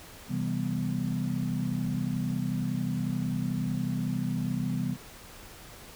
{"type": "chord", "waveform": "sine", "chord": "C major seventh", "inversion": "none", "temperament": "equal", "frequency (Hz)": [130.81, 164.81, 196, 246.9], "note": ["C3", "E3", "G3", "B3"], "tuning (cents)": [0, 0, 0, 0], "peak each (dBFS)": -33, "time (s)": [0.28, 4.97], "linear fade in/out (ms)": 50, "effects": ["pink hiss -48 dBFS RMS until 5.95 s"]}